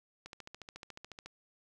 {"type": "click train", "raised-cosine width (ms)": 0.2, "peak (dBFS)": -29, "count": 15, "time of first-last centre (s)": [0.26, 1.26], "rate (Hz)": 14, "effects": ["11-bit"]}